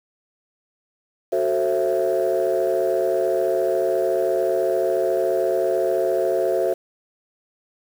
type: chord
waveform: sine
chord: F# half-diminished seventh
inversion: none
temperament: just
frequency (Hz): 370 / 444 / 532.8 / 666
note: F#4 / A4 / C5 / E5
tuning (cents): 0 / +16 / +31 / +18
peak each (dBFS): -22 / -24 / -22 / -22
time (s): 1.32-6.74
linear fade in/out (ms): 10
effects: tanh soft clip ceiling -12 dBFS + 7-bit